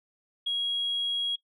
sine tone, 3300 Hz, G#7, 12 cents flat, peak -25 dBFS, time 0.46-1.36 s, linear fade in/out 10 ms, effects noise-tail reverb RT60 0.1 s tail -21 dB re dry + tanh soft clip ceiling -22 dBFS

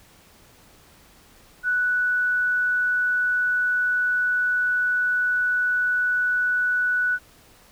sine tone, 1480 Hz, F#6, in tune, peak -19 dBFS, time 1.63-7.19 s, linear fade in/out 50 ms, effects pink hiss -53 dBFS RMS until 7.71 s

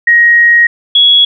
sine tone pair in turn, 1884 / 3351 Hz, A#6 / G#7, +18 / +15 cents, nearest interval minor seventh, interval 997 cents, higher second, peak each -3 dBFS, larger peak neither, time 0.07-0.67 / 0.95-1.25 s, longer first, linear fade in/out 5 ms, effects none

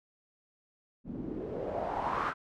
white noise with low-pass filter sweep, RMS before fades -35 dBFS, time 1.04-2.34 s, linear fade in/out 50 ms, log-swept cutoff 220 to 1400 Hz, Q 3.7, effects none

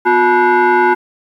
sine tone with frequency modulation, 250 Hz, B3, 21 cents sharp, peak -7 dBFS, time 0.05-0.95 s, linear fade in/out 20 ms, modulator 610 Hz, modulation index 2.1, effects tanh soft clip ceiling -3 dBFS + 8-bit

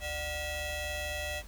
20% pulse ring-modulated tone, 672 Hz, E5, 33 cents sharp, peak -26 dBFS, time 0-1.43 s, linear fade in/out 50 ms, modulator 1270 Hz, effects added 50 Hz sine -45 dBFS peak until 1.47 s + pink hiss -54 dBFS RMS until 1.47 s

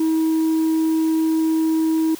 sine tone, 320 Hz, D#4, 49 cents sharp, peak -13 dBFS, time 0-2.15 s, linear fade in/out 5 ms, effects tanh soft clip ceiling -15 dBFS + white hiss -39 dBFS RMS until 2.19 s

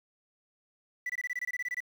sine tone bursts, 1975.5 Hz, B6, in tune, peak -28 dBFS, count 13, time 1.06-1.804 s, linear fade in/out 5 ms, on 36 ms, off 23 ms, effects tanh soft clip ceiling -30 dBFS + 9-bit

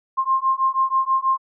sine beating tone pair, 1057 / 1063.2 Hz, C6 / C6, +17 / +27 cents, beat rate 6.2 Hz, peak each -20 dBFS, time 0.17-1.38 s, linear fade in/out 20 ms, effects none

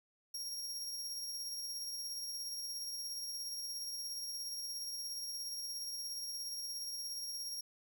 sawtooth tone with tremolo, 5588 Hz, F8, in tune, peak -36 dBFS, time 0.34-7.61 s, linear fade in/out 5 ms, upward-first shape triangle, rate 17 Hz, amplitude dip 35%, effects none

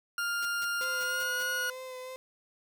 40% pulse tone with pitch glide, 1403 to 1449.1 Hz, F6 to F#6, +8 to -37 cents, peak -29 dBFS, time 0.18-1.7 s, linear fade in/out 2 ms, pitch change +55 cents, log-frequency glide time 0.88-1.38 s
white noise bursts, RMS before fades -44 dBFS, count 6, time 0.42-1.43 s, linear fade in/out 5 ms, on 35 ms, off 160 ms
35% pulse tone with vibrato, 513 Hz, C5, 34 cents flat, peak -38 dBFS, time 0.81-2.16 s, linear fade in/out 0 ms, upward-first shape sine, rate 3.2 Hz, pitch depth 17 cents each way
effects none

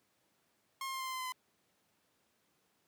sawtooth tone with pitch steps, 1073 / 1065 / 1057 / 1049.1 / 1041.3 / 1033.5 / 1025.7 / 1018.1 Hz, C6 / C6 / C6 / C6 / C6 / C6 / C6 / C6, +43 / +30 / +17 / +4 / -9 / -22 / -35 / -48 cents, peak -34 dBFS, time 0.81-1.322 s, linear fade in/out 2 ms, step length 64 ms, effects pink hiss -75 dBFS RMS until 2.87 s + high-pass 150 Hz 12 dB/octave

